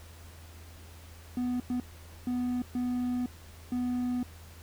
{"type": "tone bursts at uneven times", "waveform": "triangle", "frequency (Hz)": 247.3, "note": "B3", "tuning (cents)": 3, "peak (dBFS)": -26, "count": 5, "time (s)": [[1.37, 1.6], [1.7, 1.8], [2.27, 2.62], [2.75, 3.26], [3.72, 4.23]], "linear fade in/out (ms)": 2, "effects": ["added 82 Hz sine -48 dBFS peak until 4.62 s", "pink hiss -54 dBFS RMS until 4.62 s"]}